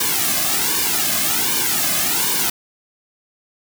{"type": "noise with flanger", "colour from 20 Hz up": "white", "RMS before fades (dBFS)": -19, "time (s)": [0, 2.5], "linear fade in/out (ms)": 5, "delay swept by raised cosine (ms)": [1.5, 2.18], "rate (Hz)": 1.3, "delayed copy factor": -0.85, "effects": []}